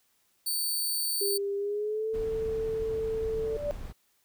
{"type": "tone", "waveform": "10% pulse", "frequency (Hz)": 4539, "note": "C#8", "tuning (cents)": 40, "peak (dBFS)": -21, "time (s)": [0.46, 1.38], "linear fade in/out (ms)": 10}
{"type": "tone with pitch glide", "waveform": "sine", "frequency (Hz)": [400, 443.8], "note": ["G4", "A4"], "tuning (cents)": [35, 15], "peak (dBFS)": -28, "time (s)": [1.21, 3.57], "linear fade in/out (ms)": 5, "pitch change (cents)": 180, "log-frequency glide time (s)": [1.57, 2.12]}
{"type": "noise", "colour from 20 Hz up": "brown", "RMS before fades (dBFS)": -40, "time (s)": [2.13, 3.93], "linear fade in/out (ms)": 20}
{"type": "tone with exponential growth", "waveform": "sine", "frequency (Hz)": 584, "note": "D5", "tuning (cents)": -10, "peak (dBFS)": -25, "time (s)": [3.25, 3.71], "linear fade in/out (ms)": 0, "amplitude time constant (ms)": 100}
{"effects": ["white hiss -70 dBFS RMS until 4.24 s"]}